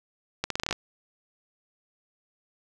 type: accelerating click train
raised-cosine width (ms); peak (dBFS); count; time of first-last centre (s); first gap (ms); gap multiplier
0.2; -10; 9; 0.44-0.727; 63; 0.83
effects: none